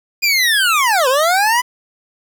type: linear two-way sweep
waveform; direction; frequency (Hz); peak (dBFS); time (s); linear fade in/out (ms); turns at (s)
25% pulse; down then up; 2455 to 493.9 to 1008; -8; 0.22-1.62; 20; 1.08
effects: 7-bit